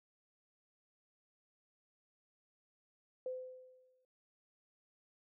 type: tone with exponential decay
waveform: sine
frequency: 511 Hz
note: C5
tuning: 41 cents flat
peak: -36 dBFS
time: 3.26-4.05 s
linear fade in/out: 2 ms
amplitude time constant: 170 ms
effects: none